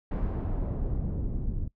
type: noise with low-pass filter sweep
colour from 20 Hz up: brown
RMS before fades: -30 dBFS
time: 0.11-1.68 s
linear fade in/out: 5 ms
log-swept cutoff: 1300 to 230 Hz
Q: 0.71
effects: noise-tail reverb RT60 0.1 s tail -22 dB re dry